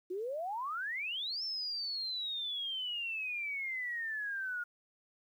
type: exponential two-way sweep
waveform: sine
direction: up then down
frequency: 350 to 5390 to 1419 Hz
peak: -35 dBFS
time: 0.1-4.64 s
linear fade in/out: 10 ms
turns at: 1.43 s
effects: 11-bit